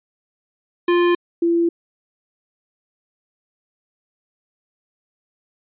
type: tone pair in turn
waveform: square / sine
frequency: 349.2 / 338.9 Hz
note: F4 / E4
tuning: 0 / +48 cents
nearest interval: minor second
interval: 52 cents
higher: first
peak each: -14 dBFS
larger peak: neither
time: 0.88-1.15 / 1.42-1.69 s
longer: neither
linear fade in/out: 5 ms
effects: resampled to 8000 Hz